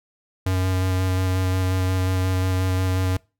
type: tone with vibrato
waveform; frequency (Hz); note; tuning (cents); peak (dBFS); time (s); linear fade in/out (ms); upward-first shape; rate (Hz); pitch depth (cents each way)
square; 93; F#2; +9; -20; 0.46-3.17; 5; square; 5.6; 11
effects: noise-tail reverb RT60 0.3 s tail -24 dB re dry